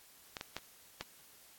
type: clicks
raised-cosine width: 0.2 ms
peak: -22 dBFS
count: 4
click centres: 0.368 / 0.411 / 0.566 / 1.01 s
effects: white hiss -60 dBFS RMS until 1.58 s + AAC 64 kbps